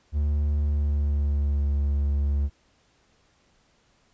triangle tone with pitch glide, 73.42 to 71.12 Hz, D2 to C#2, 0 to +45 cents, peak -19 dBFS, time 0.12-2.5 s, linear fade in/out 50 ms, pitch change -55 cents, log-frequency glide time 0.6-1.69 s, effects pink hiss -64 dBFS RMS until 4.13 s + resampled to 16000 Hz

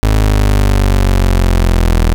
30% pulse linear sweep, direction down, 53.3 to 40.42 Hz, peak -5 dBFS, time 0.03-2.14 s, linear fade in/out 0 ms, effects none

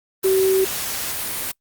sine tone in noise, 380.9 Hz, G4, 50 cents flat, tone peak -14 dBFS, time 0.24-0.65 s, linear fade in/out 10 ms, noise white, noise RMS -26 dBFS, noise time 0.23-1.52 s, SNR +9 dB, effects noise-tail reverb RT60 0.1 s tail -25 dB re dry + Opus 32 kbps

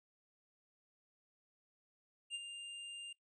square tone with ADSR envelope, 2800 Hz, F7, 4 cents sharp, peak -38 dBFS, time 2.3-3.13 s, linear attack 47 ms, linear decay 33 ms, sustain -8 dB, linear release 7 ms, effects noise-tail reverb RT60 0.1 s tail -21 dB re dry + resampled to 22050 Hz

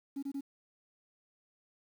sine tone bursts, 277.2 Hz, C#4, in tune, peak -33 dBFS, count 3, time 0.16-0.409 s, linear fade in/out 10 ms, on 67 ms, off 24 ms, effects tanh soft clip ceiling -33 dBFS + 10-bit

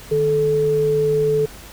sine tone pair together, 151.7 / 435.2 Hz, D#3 / A4, -44 / -19 cents, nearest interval octave + tritone, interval 1825 cents, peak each -24 / -15 dBFS, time 0.11-1.46 s, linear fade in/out 10 ms, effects added 50 Hz sine -43 dBFS peak until 1.72 s + pink hiss -40 dBFS RMS until 1.72 s

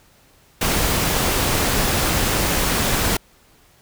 pink noise with amplitude modulation, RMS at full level -18 dBFS, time 0.61-3.17 s, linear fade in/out 5 ms, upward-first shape sine, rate 260 Hz, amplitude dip 30%, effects pink hiss -54 dBFS RMS until 3.81 s

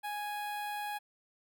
sawtooth tone with notch filter, 830 Hz, G#5, 1 cent flat, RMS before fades -38 dBFS, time 0.03-0.99 s, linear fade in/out 20 ms, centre 6100 Hz, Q 0.93, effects none

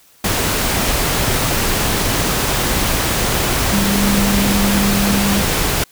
sine tone in noise, 200.2 Hz, G3, 37 cents sharp, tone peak -15 dBFS, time 3.72-5.42 s, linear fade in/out 5 ms, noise pink, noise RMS -17 dBFS, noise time 0.24-5.84 s, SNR -1 dB, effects white hiss -50 dBFS RMS until 5.91 s

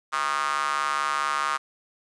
square tone with high-pass filter, 72.3 Hz, D2, 27 cents flat, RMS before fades -26 dBFS, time 0.12-1.58 s, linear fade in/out 20 ms, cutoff 1200 Hz, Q 5.4, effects resampled to 22050 Hz + 9-bit

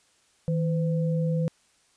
sine tone pair together, 160.32 / 509 Hz, E3 / C5, -48 / -48 cents, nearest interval octave + minor sixth, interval 2000 cents, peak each -23 / -31 dBFS, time 0.48-1.48 s, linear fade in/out 0 ms, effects white hiss -64 dBFS RMS until 1.96 s + resampled to 22050 Hz

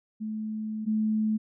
sine tone pair in turn, 216.5 / 216.5 Hz, A3 / A3, -28 / -28 cents, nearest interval unison, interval 0 cents, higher neither, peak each -30 / -23 dBFS, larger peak second, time 0.2-0.86 / 0.86-1.38 s, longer first, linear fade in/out 20 ms, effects none

